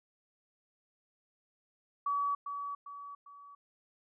sine tone with echo, 1139 Hz, C#6, 47 cents sharp, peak -29 dBFS, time 2.06-2.35 s, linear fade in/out 5 ms, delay 400 ms, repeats 3, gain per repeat -7 dB, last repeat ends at 3.55 s, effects none

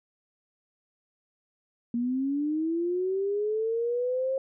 sine linear sweep, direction up, 233.1 to 537 Hz, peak -25 dBFS, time 1.94-4.38 s, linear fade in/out 2 ms, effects none

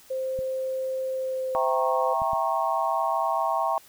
sine tone with pitch glide, 523.3 to 516.7 Hz, C5 to C5, 0 to -22 cents, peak -26 dBFS, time 0.1-2.14 s, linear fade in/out 10 ms, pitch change -22 cents, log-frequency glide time 1.14-1.8 s
clicks, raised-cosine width 5 ms, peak -27 dBFS, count 3, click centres 0.39 / 2.219 / 2.333 s
sine chord, E diminished seventh, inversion none, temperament equal with one note detuned, 659.3 / 784 / 932.3 / 1090.9 Hz, E5 / G5 / Bb5 / Db6, 0 / 0 / 0 / -28 cents, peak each -28 dBFS, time 1.55-3.78 s, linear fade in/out 0 ms
effects white hiss -53 dBFS RMS until 3.88 s

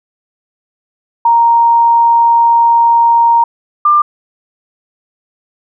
sine tone pair in turn, 932.3 / 1192.7 Hz, A#5 / D6, 0 / +26 cents, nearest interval major third, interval 426 cents, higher second, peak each -5 dBFS, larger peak neither, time 1.25-3.44 / 3.85-4.02 s, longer first, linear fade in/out 5 ms, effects none

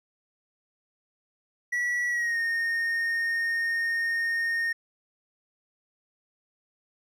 triangle tone with pitch glide, 1941 to 1842.7 Hz, B6 to A#6, -31 to -21 cents, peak -23 dBFS, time 1.72-4.73 s, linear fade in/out 10 ms, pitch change -90 cents, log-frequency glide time 2.09-2.39 s, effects none

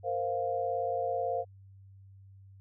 sine chord, Bb suspended second, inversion none, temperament just, 466.2 / 524.4 / 699.2 Hz, Bb4 / C5 / F5, 0 / +4 / +2 cents, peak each -36 / -33 / -32 dBFS, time 0.03-1.45 s, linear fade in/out 50 ms, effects added 97 Hz sine -51 dBFS peak until 2.6 s

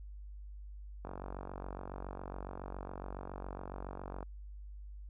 click train, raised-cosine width 1 ms, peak -29 dBFS, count 151, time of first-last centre 1.05-4.228 s, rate 47.2 Hz, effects added 50 Hz sine -45 dBFS peak until 5.09 s

